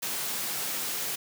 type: high-pass noise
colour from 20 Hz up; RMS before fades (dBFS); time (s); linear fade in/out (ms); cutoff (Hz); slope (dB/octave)
white; -32; 0.02-1.16; 10; 110; 96
effects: none